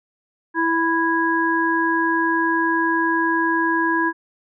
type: harmonic tone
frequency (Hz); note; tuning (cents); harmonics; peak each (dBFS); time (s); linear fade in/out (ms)
330; E4; +2; 1 / 3 / 5; -21 / -21 / -21; 0.54-4.13; 50
effects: none